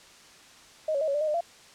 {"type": "tone with pitch steps", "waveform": "sine", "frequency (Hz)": [624, 558, 629, 558, 589, 622, 602, 682], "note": ["D#5", "C#5", "D#5", "C#5", "D5", "D#5", "D5", "F5"], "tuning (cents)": [5, 11, 19, 11, 5, -1, 43, -41], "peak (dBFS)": -24, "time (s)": [0.88, 1.408], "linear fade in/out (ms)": 5, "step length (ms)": 66, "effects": ["white hiss -52 dBFS RMS until 1.74 s", "low-pass 7000 Hz 12 dB/octave"]}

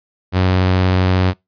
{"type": "tone with vibrato", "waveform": "sawtooth", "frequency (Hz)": 92.5, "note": "F#2", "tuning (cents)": 0, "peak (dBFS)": -8, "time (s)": [0.32, 1.34], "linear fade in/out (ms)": 50, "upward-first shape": "sine", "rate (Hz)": 17, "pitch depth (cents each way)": 12, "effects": ["noise-tail reverb RT60 0.2 s tail -25 dB re dry", "resampled to 11025 Hz"]}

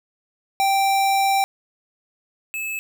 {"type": "tone pair in turn", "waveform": "square", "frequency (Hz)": [783, 2603], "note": ["G5", "E7"], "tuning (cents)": [-2, -22], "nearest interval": "octave + major sixth", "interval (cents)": 2080, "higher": "second", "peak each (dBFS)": [-17, -26], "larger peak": "first", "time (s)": [[0.6, 1.44], [2.54, 2.79]], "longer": "first", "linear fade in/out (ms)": 0, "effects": []}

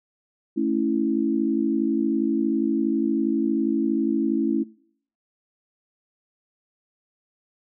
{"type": "chord", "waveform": "sine", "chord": "A major", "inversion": "none", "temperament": "equal", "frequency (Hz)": [220, 277.2, 329.6], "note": ["A3", "C#4", "E4"], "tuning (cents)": [0, 0, 0], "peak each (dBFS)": [-26, -24, -24], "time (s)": [0.56, 4.64], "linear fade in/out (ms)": 20, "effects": ["noise-tail reverb RT60 0.6 s tail -22 dB re dry"]}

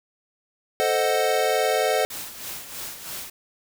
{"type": "chord", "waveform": "square", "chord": "A diminished seventh", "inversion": "none", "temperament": "equal", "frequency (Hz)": [440, 523.3, 622.3, 740], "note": ["A4", "C5", "Eb5", "Gb5"], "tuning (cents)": [0, 0, 0, 0], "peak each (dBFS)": -26, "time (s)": [0.8, 2.05], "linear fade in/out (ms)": 0}
{"type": "noise with tremolo", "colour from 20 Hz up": "white", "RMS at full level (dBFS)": -33, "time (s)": [2.1, 3.3], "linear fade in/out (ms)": 5, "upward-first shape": "sine", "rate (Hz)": 3.1, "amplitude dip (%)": 60}
{"effects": []}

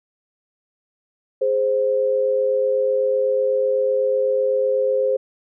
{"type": "tone pair together", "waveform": "sine", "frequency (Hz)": [415.3, 523.3], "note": ["G#4", "C5"], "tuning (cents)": [0, 0], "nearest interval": "major third", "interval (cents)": 400, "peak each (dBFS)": [-23, -17], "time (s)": [1.41, 5.17], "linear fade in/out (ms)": 10, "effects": []}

